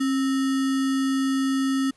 sine tone with sample-and-hold, 268.8 Hz, C4, 47 cents sharp, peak -20 dBFS, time 0-1.91 s, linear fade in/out 10 ms, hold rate 1575 Hz, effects pink hiss -62 dBFS RMS until 1.96 s + resampled to 24000 Hz

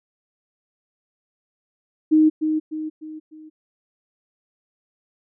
sine tone with echo, 311.1 Hz, D#4, in tune, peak -11 dBFS, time 2.11-2.3 s, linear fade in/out 20 ms, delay 300 ms, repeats 4, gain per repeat -7 dB, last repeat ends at 3.5 s, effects none

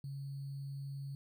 sine tone with sample-and-hold, 138.59 Hz, C#3, in tune, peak -40 dBFS, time 0.04-1.15 s, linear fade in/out 2 ms, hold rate 4410 Hz, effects none

